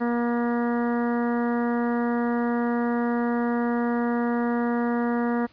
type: harmonic tone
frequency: 238 Hz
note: A#3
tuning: 36 cents sharp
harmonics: 1 / 2 / 3 / 4 / 5 / 6 / 7 / 8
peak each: -23 / -29 / -33 / -35 / -37 / -39 / -40 / -41 dBFS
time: 0-5.47 s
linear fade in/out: 20 ms
effects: pink hiss -56 dBFS RMS until 5.52 s + resampled to 11025 Hz